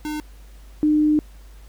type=tone pair in turn; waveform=square / sine; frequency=302.8 / 302.8 Hz; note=D#4 / D#4; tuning=-47 / -47 cents; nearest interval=unison; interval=0 cents; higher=neither; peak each=-26 / -14 dBFS; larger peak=second; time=0.05-0.2 / 0.83-1.19 s; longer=second; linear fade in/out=0 ms; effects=added 50 Hz sine -41 dBFS peak until 1.68 s + pink hiss -54 dBFS RMS until 1.68 s